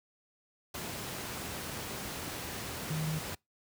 sine tone in noise, 156.6 Hz, D#3, 11 cents sharp, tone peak -31 dBFS, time 2.9-3.19 s, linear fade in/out 5 ms, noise pink, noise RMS -39 dBFS, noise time 0.74-3.35 s, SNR +5 dB, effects noise-tail reverb RT60 0.2 s tail -26 dB re dry + high-pass 80 Hz 12 dB/octave

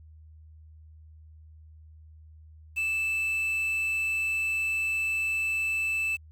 triangle tone with quantisation, 2637 Hz, E7, in tune, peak -24 dBFS, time 2.76-6.17 s, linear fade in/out 20 ms, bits 8, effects added 78 Hz sine -48 dBFS peak until 6.31 s

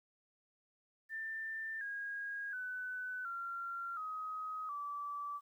sine tone with pitch steps, 1785 / 1636.9 / 1501 / 1376.4 / 1262.2 / 1157.4 Hz, A6 / G#6 / F#6 / F6 / D#6 / D6, +24 / -26 / +24 / -26 / +24 / -26 cents, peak -39 dBFS, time 1.09-5.41 s, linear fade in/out 50 ms, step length 720 ms, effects 12-bit

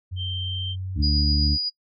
sine tone with pitch glide, 91.8 to 94 Hz, F#2 to F#2, -13 to +28 cents, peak -28 dBFS, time 0.11-1.02 s, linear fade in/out 20 ms, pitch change +41 cents, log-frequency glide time 0.43-0.88 s
sine tone, 3136 Hz, G7, in tune, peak -29 dBFS, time 0.16-0.76 s, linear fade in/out 50 ms
harmonic tone, 73.6 Hz, D2, 4 cents sharp, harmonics 1 / 2 / 3 / 4, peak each -20 / -28 / -30 / -30 dBFS, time 0.95-1.58 s, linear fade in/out 50 ms
sine tone with tremolo, 4902 Hz, D#8, 27 cents flat, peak -22 dBFS, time 1.02-1.7 s, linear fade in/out 20 ms, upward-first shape triangle, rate 7.8 Hz, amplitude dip 30%
effects noise-tail reverb RT60 0.1 s tail -22 dB re dry

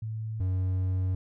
sine / triangle tone pair in turn, 110 / 92.98 Hz, A2 / F#2, 0 / +9 cents, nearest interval minor third, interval 291 cents, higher first, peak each -31 / -23 dBFS, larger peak second, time 0.02-0.4 / 0.4-1.15 s, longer second, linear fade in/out 5 ms, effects none

